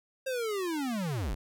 square linear sweep, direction down, 538 to 35 Hz, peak -31 dBFS, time 0.26-1.35 s, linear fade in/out 10 ms, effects none

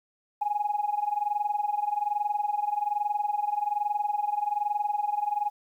sine tone with amplitude modulation, 830 Hz, G#5, 1 cent flat, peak -21 dBFS, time 0.41-5.5 s, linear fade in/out 10 ms, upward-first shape sine, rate 21.2 Hz, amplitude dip 85%, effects tanh soft clip ceiling -17 dBFS + 10-bit

